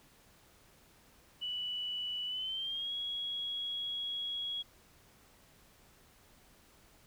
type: tone with pitch glide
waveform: sine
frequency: 2960 to 3322 Hz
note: F#7 to G#7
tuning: 0 to 0 cents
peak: -35 dBFS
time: 1.41-4.63 s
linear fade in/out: 20 ms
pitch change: +200 cents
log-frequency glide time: 2.26-2.93 s
effects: pink hiss -63 dBFS RMS until 7.06 s